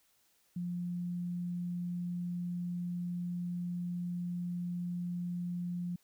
sine tone, 175.9 Hz, F3, 13 cents sharp, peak -34 dBFS, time 0.56-5.96 s, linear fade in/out 5 ms, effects white hiss -71 dBFS RMS until 6.03 s

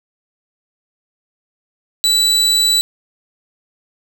35% pulse tone, 3956 Hz, B7, 2 cents sharp, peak -9 dBFS, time 2.04-2.81 s, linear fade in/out 0 ms, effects none

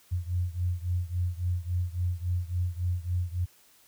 sine beating tone pair, 87.6 / 91.2 Hz, F2 / F#2, +6 / -24 cents, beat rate 3.6 Hz, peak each -29 / -31 dBFS, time 0.11-3.46 s, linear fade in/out 20 ms, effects white hiss -60 dBFS RMS until 3.87 s

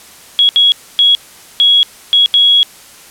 sine tone bursts at uneven times, 3330 Hz, G#7, 4 cents sharp, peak -5 dBFS, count 6, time 0.39-0.49 / 0.56-0.72 / 0.99-1.15 / 1.6-1.83 / 2.13-2.26 / 2.34-2.63 s, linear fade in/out 0 ms, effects white hiss -38 dBFS RMS until 3.1 s + low-pass 12000 Hz 12 dB/octave

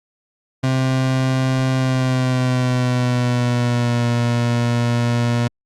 30% pulse tone with pitch glide, 130.81 to 119.26 Hz, C3 to A#2, 0 to +40 cents, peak -13 dBFS, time 0.63-5.48 s, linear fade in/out 10 ms, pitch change -160 cents, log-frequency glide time 1.75-4.05 s, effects low-pass 7000 Hz 12 dB/octave + Opus 48 kbps

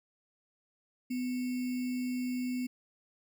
sine tone with sample-and-hold, 250.8 Hz, B3, 27 cents sharp, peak -31 dBFS, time 1.1-2.67 s, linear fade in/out 10 ms, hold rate 2450 Hz, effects none

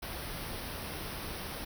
pink band-stop noise, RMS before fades -40 dBFS, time 0.02-1.65 s, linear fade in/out 10 ms, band 5800 to 8900 Hz, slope 96 dB/octave, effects none

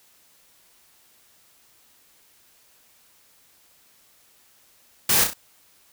white noise with echo, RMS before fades -19 dBFS, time 5.09-5.24 s, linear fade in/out 5 ms, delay 32 ms, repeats 3, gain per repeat -6 dB, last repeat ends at 5.336 s, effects white hiss -58 dBFS RMS until 5.92 s

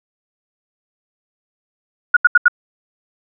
sine tone bursts, 1446 Hz, F#6, 40 cents flat, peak -5 dBFS, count 4, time 2.14-2.482 s, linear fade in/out 5 ms, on 27 ms, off 78 ms, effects none

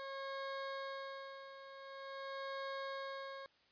20% pulse tone with tremolo, 544 Hz, C#5, 33 cents flat, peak -36 dBFS, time 0-3.46 s, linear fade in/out 0 ms, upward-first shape sine, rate 0.46 Hz, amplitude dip 70%, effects white hiss -71 dBFS RMS until 3.71 s + resampled to 11025 Hz

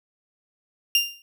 30% pulse tone with exponential decay, 2794 Hz, F7, in tune, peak -11 dBFS, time 0.95-1.22 s, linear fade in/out 1 ms, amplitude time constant 58 ms, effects none

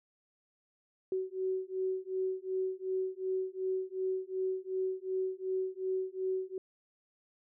sine beating tone pair, 374.7 / 377.4 Hz, F#4 / F#4, +22 / +34 cents, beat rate 2.7 Hz, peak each -35 / -35 dBFS, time 1.12-6.58 s, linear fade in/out 2 ms, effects none

